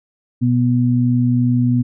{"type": "tone pair together", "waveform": "sine", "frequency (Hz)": [122.7, 245.4], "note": ["B2", "B3"], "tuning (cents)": [-11, -11], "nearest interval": "octave", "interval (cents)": 1200, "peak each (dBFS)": -15, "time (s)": [0.41, 1.83], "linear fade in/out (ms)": 20, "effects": []}